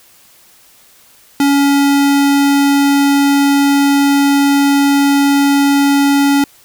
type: tone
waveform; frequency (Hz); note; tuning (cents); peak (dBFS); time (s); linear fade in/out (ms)
square; 281.1; C#4; +24; -9; 1.4-6.44; 2
effects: white hiss -46 dBFS RMS until 6.64 s